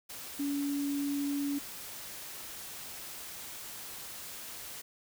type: tone in noise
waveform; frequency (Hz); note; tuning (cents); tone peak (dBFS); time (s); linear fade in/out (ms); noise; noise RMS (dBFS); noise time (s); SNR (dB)
sine; 283.8; C#4; +41; -30; 0.39-1.59; 10; white; -44; 0.09-4.82; +11
effects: none